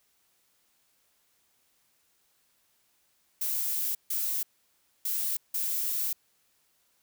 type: noise bursts at uneven times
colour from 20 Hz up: violet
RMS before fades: -30 dBFS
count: 4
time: 3.41-3.95 / 4.1-4.43 / 5.05-5.37 / 5.54-6.13 s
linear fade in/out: 5 ms
effects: white hiss -70 dBFS RMS until 7.02 s